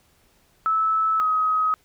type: tone pair in turn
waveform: sine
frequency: 1306 / 1265.9 Hz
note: E6 / D#6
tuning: -17 / +30 cents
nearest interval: minor second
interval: 53 cents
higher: first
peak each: -18 / -18 dBFS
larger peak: neither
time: 0.66-1.2 / 1.2-1.74 s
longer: neither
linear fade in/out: 0 ms
effects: pink hiss -61 dBFS RMS until 1.84 s